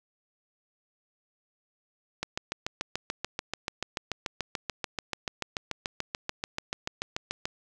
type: click train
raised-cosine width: 0.2 ms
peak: -13 dBFS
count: 37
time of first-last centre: 2.23-7.455 s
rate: 6.89 Hz
effects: none